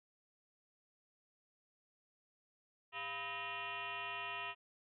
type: tone with frequency modulation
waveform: sine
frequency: 1864.7 Hz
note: A#6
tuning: in tune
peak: -40 dBFS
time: 2.92-4.55 s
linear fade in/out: 50 ms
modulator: 293 Hz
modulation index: 4
effects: none